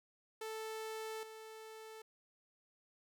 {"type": "tone with level steps", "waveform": "sawtooth", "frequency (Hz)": 440, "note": "A4", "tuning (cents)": 0, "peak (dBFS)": [-38, -46], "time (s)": [0.41, 2.02], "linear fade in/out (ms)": 5, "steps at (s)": 1.23, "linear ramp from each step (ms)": 2, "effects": []}